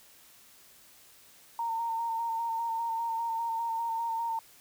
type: tone with vibrato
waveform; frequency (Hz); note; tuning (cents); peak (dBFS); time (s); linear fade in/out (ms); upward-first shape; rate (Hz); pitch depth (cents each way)
sine; 917; A#5; -29; -29; 1.59-4.39; 2; square; 5; 21
effects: white hiss -57 dBFS RMS until 4.6 s